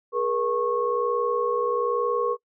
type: tone cluster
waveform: sine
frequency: 418.8 / 479.9 / 1096 Hz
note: G#4 / B4 / C#6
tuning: +15 / -50 / -20 cents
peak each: -28 / -24 / -27 dBFS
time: 0.12-2.37 s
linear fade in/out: 50 ms
effects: noise-tail reverb RT60 0.1 s tail -24 dB re dry